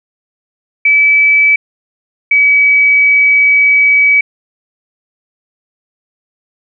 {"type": "tone pair in turn", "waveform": "sine", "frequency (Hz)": [2300, 2279], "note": ["D7", "C#7"], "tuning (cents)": [-37, 47], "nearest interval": "unison", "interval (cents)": 16, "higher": "first", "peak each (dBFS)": -5, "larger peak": "neither", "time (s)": [[0.85, 1.56], [2.31, 4.21]], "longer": "second", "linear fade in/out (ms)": 5, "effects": []}